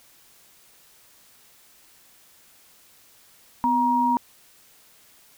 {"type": "tone pair together", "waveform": "sine", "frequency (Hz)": [250.6, 946.1], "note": ["B3", "A#5"], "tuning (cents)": [25, 25], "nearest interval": "octave + major seventh", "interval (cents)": 2300, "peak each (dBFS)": [-24, -19], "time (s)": [3.64, 4.17], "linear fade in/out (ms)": 0, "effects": ["white hiss -55 dBFS RMS until 5.37 s"]}